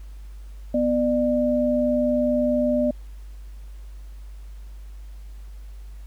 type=tone pair together; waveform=sine; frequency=246.9 / 597.8 Hz; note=B3 / D5; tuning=0 / +31 cents; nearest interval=octave + minor third; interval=1531 cents; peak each=-21 dBFS; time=0.74-2.91 s; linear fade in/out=5 ms; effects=added 50 Hz sine -36 dBFS peak until 6.06 s + pink hiss -58 dBFS RMS until 6.06 s